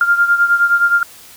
sine beating tone pair, 1396.9 / 1406.5 Hz, F6 / F6, 0 / +12 cents, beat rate 9.6 Hz, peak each -11 / -16 dBFS, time 0.01-1.03 s, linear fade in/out 2 ms, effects white hiss -40 dBFS RMS until 1.36 s

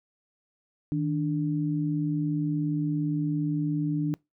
sine tone pair together, 156.48 / 293.7 Hz, D#3 / D4, +10 / 0 cents, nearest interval major seventh, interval 1090 cents, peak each -27 dBFS, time 0.92-4.14 s, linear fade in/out 0 ms, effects noise-tail reverb RT60 0.2 s tail -24 dB re dry

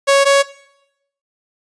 sawtooth tone pair in turn, 554.4 / 556.7 Hz, C#5 / C#5, 0 / +7 cents, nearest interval unison, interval 7 cents, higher second, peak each -5 dBFS, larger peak neither, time 0.07-0.25 / 0.25-0.43 s, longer neither, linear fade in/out 20 ms, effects noise-tail reverb RT60 0.8 s tail -19 dB re dry + resampled to 22050 Hz

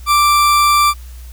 40% pulse tone, 1174.7 Hz, D6, in tune, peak -8 dBFS, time 0.06-0.94 s, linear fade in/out 50 ms, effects added 61 Hz sine -30 dBFS peak until 1.32 s + white hiss -45 dBFS RMS until 1.32 s

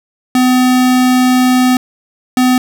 square tone bursts at uneven times, 253.1 Hz, B3, 43 cents sharp, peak -8 dBFS, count 2, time 0.35-1.77 / 2.37-2.58 s, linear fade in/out 2 ms, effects none

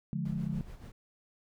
sine chord, D diminished, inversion none, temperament just, 146.83 / 176.2 / 211.4 Hz, D3 / F3 / Ab3, 0 / +16 / +31 cents, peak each -35 / -35 / -37 dBFS, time 0.13-0.61 s, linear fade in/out 0 ms
brown noise with tremolo, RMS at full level -44 dBFS, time 0.25-0.92 s, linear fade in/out 5 ms, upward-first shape sine, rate 7 Hz, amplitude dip 55%
effects none

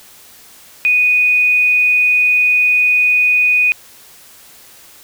sine tone, 2480 Hz, D#7, 6 cents flat, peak -9 dBFS, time 0.85-3.72 s, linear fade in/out 0 ms, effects white hiss -42 dBFS RMS until 5.03 s

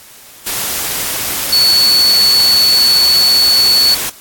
sine tone in noise, 4435 Hz, C#8, in tune, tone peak -7 dBFS, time 1.52-3.95 s, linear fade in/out 10 ms, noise white, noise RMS -18 dBFS, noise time 0.46-4.1 s, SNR +8 dB, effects white hiss -38 dBFS RMS until 4.2 s + AAC 64 kbps

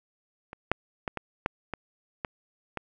clicks, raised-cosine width 0.5 ms, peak -25 / -7 / -15 / -17 / -10 / -17 / -15 / -17 dBFS, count 8, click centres 0.531 / 0.716 / 1.078 / 1.173 / 1.461 / 1.737 / 2.248 / 2.773 s, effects none

